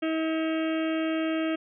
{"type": "harmonic tone with a mistuned harmonic", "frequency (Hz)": 320, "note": "D#4", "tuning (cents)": 49, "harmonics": [1, 2, 4, 5, 6, 7, 8, 9, 10], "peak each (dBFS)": [-26, -32, -39, -41, -44, -42, -46, -42, -44], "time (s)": [0.02, 1.56], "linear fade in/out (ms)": 10, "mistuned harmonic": 9, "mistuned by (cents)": -61, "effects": []}